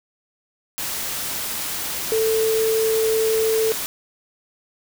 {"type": "tone in noise", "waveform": "sine", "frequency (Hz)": 443, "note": "A4", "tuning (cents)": 12, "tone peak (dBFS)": -17, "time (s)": [2.12, 3.72], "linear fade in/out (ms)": 0, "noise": "white", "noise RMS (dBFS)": -27, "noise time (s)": [0.78, 3.86], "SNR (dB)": 7, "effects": []}